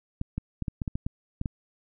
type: clicks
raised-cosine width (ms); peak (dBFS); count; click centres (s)
5; -17; 10; 0.214 / 0.38 / 0.623 / 0.682 / 0.818 / 0.878 / 0.955 / 1.065 / 1.414 / 1.458
effects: none